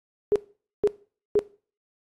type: tone bursts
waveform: sine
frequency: 415.3 Hz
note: G#4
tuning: in tune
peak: -16 dBFS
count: 3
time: 0.32-1.391 s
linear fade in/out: 0 ms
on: 37 ms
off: 480 ms
effects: noise-tail reverb RT60 0.4 s tail -20 dB re dry + AAC 32 kbps